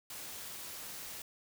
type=noise with amplitude modulation; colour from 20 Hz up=white; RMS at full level=-43 dBFS; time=0.1-1.22 s; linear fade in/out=2 ms; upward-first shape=sine; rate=288 Hz; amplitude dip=45%; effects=none